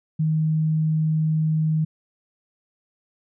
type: tone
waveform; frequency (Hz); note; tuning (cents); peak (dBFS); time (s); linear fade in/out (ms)
sine; 156.9; D#3; +15; -18; 0.19-1.85; 10
effects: none